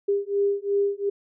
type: beating tone pair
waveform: sine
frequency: 400.4 / 403.2 Hz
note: G4 / G4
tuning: +37 / +49 cents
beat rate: 2.8 Hz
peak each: -24 dBFS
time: 0.08-1.1 s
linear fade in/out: 10 ms
effects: none